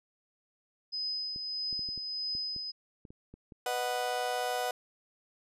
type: tone with tremolo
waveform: sine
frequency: 5030 Hz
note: D#8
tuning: 18 cents sharp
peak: -31 dBFS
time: 0.92-2.72 s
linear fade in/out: 20 ms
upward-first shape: triangle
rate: 1.6 Hz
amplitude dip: 45%
type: clicks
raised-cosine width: 3 ms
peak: -36 dBFS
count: 11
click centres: 1.361 / 1.728 / 1.793 / 1.889 / 1.977 / 2.351 / 2.563 / 3.052 / 3.105 / 3.34 / 3.522 s
type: chord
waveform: 35% pulse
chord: B major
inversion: none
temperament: just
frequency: 493.9 / 617.4 / 740.8 Hz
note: B4 / D#5 / F#5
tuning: 0 / -14 / +2 cents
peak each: -34 / -37 / -31 dBFS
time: 3.66-4.71 s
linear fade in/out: 2 ms
effects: resampled to 32000 Hz